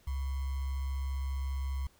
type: tone with sample-and-hold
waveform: sine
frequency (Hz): 67.6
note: C#2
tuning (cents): -43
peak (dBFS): -31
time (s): 0.07-1.87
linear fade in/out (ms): 5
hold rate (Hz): 1050
effects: pink hiss -65 dBFS RMS until 1.99 s